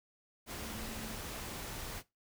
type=tone in noise; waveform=sine; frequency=222 Hz; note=A3; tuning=16 cents sharp; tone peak=-47 dBFS; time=0.6-1.16 s; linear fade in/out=50 ms; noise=pink; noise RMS=-43 dBFS; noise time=0.46-2.03 s; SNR=-7 dB; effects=noise-tail reverb RT60 0.2 s tail -18 dB re dry